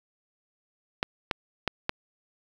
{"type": "clicks", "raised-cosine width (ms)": 0.3, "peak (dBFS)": -9, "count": 4, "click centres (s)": [1.029, 1.312, 1.677, 1.894], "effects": ["7-bit"]}